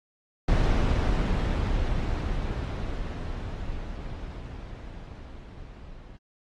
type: noise with level ramp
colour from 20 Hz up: brown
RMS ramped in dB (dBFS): -21 to -45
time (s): 0.48-6.17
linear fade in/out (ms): 5
effects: low-pass 5000 Hz 12 dB/octave + AAC 32 kbps